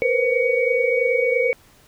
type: tone cluster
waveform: sine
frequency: 469 / 492 / 521 / 2248 Hz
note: A#4 / B4 / C5 / C#7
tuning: +11 / -7 / -7 / +24 cents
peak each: -22 dBFS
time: 0.02-1.53 s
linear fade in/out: 0 ms
effects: pink hiss -53 dBFS RMS until 1.87 s